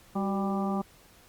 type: harmonic tone with a mistuned harmonic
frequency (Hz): 197.3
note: G3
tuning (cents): +11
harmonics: 1 / 2 / 3 / 4 / 5 / 6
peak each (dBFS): -28 / -36 / -39 / -35 / -42 / -38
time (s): 0.15-0.82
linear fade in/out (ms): 10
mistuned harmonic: 2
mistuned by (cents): -75
effects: pink hiss -57 dBFS RMS until 1.28 s + Opus 48 kbps